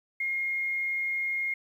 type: tone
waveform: sine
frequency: 2139 Hz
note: C7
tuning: 38 cents sharp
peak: -27 dBFS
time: 0.2-1.54 s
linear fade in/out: 5 ms
effects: 10-bit